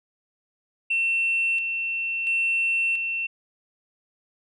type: tone with tremolo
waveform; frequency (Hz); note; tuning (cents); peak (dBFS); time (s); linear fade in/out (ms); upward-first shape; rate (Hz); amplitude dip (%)
sine; 2700; E7; +41; -19; 0.9-3.27; 10; square; 0.73; 45
effects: tanh soft clip ceiling -17 dBFS